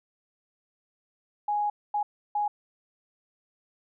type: tone bursts at uneven times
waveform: sine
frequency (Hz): 830.6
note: G#5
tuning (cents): 0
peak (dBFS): -24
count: 3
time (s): 1.48-1.7 / 1.94-2.03 / 2.35-2.48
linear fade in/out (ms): 5
effects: none